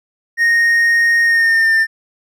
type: tone with pitch glide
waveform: triangle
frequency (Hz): 1858 to 1794.7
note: A#6 to A6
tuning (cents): -6 to +34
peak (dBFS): -8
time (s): 0.37-1.87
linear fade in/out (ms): 50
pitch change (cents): -60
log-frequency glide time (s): 1.24-1.74
effects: none